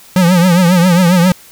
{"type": "tone with vibrato", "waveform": "square", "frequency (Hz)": 177.7, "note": "F3", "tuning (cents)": 30, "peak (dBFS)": -7, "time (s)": [0.16, 1.32], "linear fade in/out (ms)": 2, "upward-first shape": "triangle", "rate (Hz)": 7.4, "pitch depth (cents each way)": 120, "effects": ["white hiss -40 dBFS RMS until 1.51 s"]}